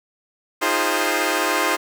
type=chord; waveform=10% pulse; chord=F minor seventh; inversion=third; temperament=equal with one note detuned; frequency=311.1 / 349.2 / 409.8 / 523.3 Hz; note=Eb4 / F4 / Ab4 / C5; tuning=0 / 0 / -23 / 0 cents; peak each=-16 dBFS; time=0.61-1.77 s; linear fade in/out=20 ms; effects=none